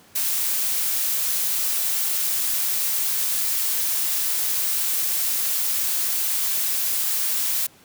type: noise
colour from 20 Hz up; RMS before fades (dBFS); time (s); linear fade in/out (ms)
blue; -23; 0.15-7.67; 10
effects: pink hiss -52 dBFS RMS until 7.84 s + high-pass 100 Hz 12 dB/octave